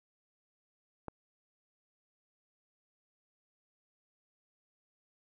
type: click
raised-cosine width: 1 ms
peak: -25 dBFS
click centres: 1.083 s
effects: none